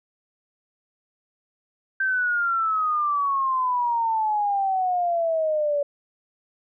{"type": "exponential sweep", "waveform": "sine", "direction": "down", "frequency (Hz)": [1568, 570], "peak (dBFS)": -20, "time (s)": [2, 5.83], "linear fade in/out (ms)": 5, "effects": []}